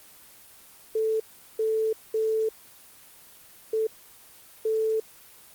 sine tone bursts at uneven times, 440 Hz, A4, in tune, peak -22 dBFS, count 5, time 0.95-1.2 / 1.59-1.93 / 2.14-2.49 / 3.73-3.87 / 4.65-5 s, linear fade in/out 5 ms, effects white hiss -51 dBFS RMS until 5.54 s + Opus 24 kbps

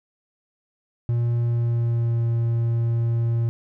triangle tone with pitch glide, 118.5 to 116.4 Hz, A#2 to A#2, +29 to -2 cents, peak -17 dBFS, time 1.09-3.49 s, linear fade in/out 0 ms, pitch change -31 cents, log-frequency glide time 1.37-2.26 s, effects none

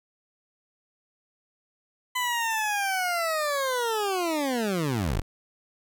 20% pulse linear sweep, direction down, 1011 to 32.7 Hz, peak -20 dBFS, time 2.15-5.22 s, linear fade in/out 10 ms, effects none

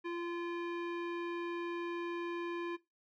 square tone with low-pass filter, 344.1 Hz, F4, 26 cents flat, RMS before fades -39 dBFS, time 0.04-2.77 s, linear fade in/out 20 ms, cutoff 2300 Hz, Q 1.8, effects noise-tail reverb RT60 0.2 s tail -17 dB re dry

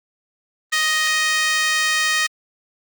5% pulse tone with high-pass filter, 624 Hz, D#5, 5 cents sharp, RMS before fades -19 dBFS, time 0.72-2.27 s, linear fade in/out 10 ms, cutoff 1600 Hz, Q 5.1, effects Opus 32 kbps

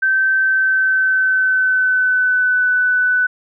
sine tone with pitch glide, 1548 to 1496.1 Hz, G6 to F#6, -22 to +19 cents, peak -12 dBFS, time 0.02-3.27 s, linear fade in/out 10 ms, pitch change -59 cents, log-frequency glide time 0.38-2.67 s, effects none

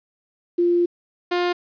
sine / sawtooth tone pair in turn, 348 / 353.7 Hz, F4 / F4, -6 / +22 cents, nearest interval unison, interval 28 cents, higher second, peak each -15 dBFS, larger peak neither, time 0.58-0.86 / 1.31-1.53 s, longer first, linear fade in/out 10 ms, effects resampled to 11025 Hz + 9-bit

